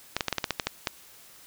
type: clicks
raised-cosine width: 0.2 ms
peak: -8 dBFS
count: 10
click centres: 0.166 / 0.208 / 0.283 / 0.327 / 0.383 / 0.442 / 0.507 / 0.598 / 0.67 / 0.872 s
effects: white hiss -52 dBFS RMS until 1.46 s